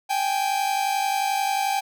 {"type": "tone pair together", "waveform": "45% pulse", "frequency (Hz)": [784, 835.3], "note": ["G5", "G#5"], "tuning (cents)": [0, 10], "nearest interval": "minor second", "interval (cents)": 110, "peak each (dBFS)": [-23, -27], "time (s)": [0.09, 1.81], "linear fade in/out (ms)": 20, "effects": []}